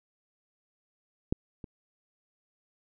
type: clicks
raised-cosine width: 3 ms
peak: -13 / -28 dBFS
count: 2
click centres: 1.325 / 1.642 s
effects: none